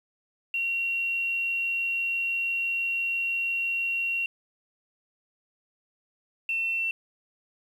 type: tone pair in turn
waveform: sine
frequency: 2743 / 2699 Hz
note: F7 / E7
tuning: -32 / +40 cents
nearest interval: unison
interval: 28 cents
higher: first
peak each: -25 / -25 dBFS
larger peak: neither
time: 0.54-4.26 / 6.49-6.91 s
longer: first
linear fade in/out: 2 ms
effects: 9-bit